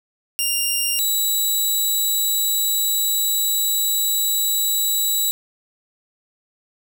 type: tone pair in turn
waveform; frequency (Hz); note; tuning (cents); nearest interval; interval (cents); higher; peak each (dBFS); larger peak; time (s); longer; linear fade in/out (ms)
10% pulse; 2794 / 3910; F7 / B7; 0 / -18; tritone; 582; second; -10; neither; 0.39-0.99 / 0.99-5.31; second; 0
effects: none